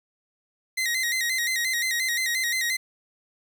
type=tone with vibrato; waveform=sawtooth; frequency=1972 Hz; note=B6; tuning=3 cents flat; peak=-20 dBFS; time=0.77-2.77 s; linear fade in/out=10 ms; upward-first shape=square; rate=5.7 Hz; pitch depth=75 cents each way; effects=9-bit